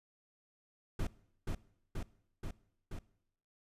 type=noise with echo; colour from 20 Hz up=brown; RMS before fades=-34 dBFS; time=0.99-1.07 s; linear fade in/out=5 ms; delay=480 ms; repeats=4; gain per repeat=-2 dB; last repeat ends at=2.99 s; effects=noise-tail reverb RT60 0.8 s tail -21 dB re dry + resampled to 32000 Hz